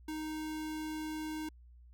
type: tone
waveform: square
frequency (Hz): 310.6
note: D#4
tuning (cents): -3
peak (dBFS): -38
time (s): 0.08-1.49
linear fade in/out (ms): 5
effects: added 60 Hz sine -54 dBFS peak until 1.93 s